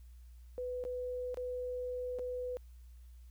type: tone with dropouts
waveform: sine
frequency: 498.4 Hz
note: B4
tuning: 16 cents sharp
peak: -36 dBFS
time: 0.58-2.57 s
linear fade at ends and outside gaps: 0 ms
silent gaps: 0.839-0.851 / 1.344-1.372 / 2.187-2.193 s
effects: added 60 Hz sine -51 dBFS peak until 3.3 s + white hiss -73 dBFS RMS until 3.3 s